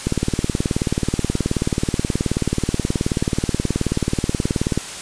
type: click train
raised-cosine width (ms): 3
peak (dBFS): -5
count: 89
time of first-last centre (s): 0.07-4.776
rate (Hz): 18.7
effects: white hiss -31 dBFS RMS until 5.01 s + resampled to 22050 Hz